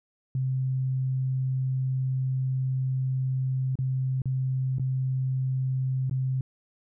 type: tone with dropouts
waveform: sine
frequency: 130.81 Hz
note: C3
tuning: in tune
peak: -24 dBFS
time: 0.35-6.41 s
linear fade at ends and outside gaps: 2 ms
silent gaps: 3.755-3.788 / 4.219-4.256 / 4.784-4.796 / 6.097-6.111 s
effects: none